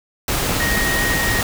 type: tone in noise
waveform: sine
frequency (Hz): 1874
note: A#6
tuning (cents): +9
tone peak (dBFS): -20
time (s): 0.6-1.41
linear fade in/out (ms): 2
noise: pink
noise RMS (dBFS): -20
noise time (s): 0.28-1.43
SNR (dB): -3
effects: none